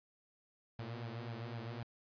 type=tone with flanger; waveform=sawtooth; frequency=116.54 Hz; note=A#2; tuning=in tune; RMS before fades=-44 dBFS; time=0.79-1.83 s; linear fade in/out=0 ms; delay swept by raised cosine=1.2 to 7.1 ms; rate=3.9 Hz; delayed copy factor=+0.7; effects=resampled to 11025 Hz